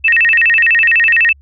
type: tone with vibrato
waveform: sine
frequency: 2217 Hz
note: C#7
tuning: in tune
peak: -7 dBFS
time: 0.04-1.33 s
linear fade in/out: 10 ms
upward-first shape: square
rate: 12 Hz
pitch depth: 300 cents each way
effects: added 70 Hz sine -41 dBFS peak until 1.41 s